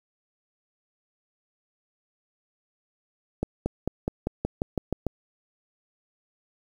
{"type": "accelerating click train", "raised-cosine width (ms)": 2, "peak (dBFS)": -12, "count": 10, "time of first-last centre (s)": [3.43, 5.067], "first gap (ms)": 230, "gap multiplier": 0.94, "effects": ["8-bit"]}